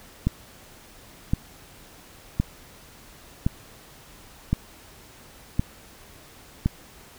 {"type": "click train", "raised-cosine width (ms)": 5, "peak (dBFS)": -8, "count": 7, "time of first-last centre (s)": [0.27, 6.66], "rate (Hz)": 0.939, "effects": ["pink hiss -49 dBFS RMS until 7.18 s"]}